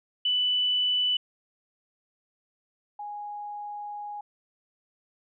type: tone pair in turn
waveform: sine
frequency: 2983 / 827.7 Hz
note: F#7 / G#5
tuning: +13 / -6 cents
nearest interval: octave + minor seventh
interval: 2219 cents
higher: first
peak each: -22 / -34 dBFS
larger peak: first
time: 0.25-1.17 / 2.99-4.21 s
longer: second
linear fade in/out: 5 ms
effects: none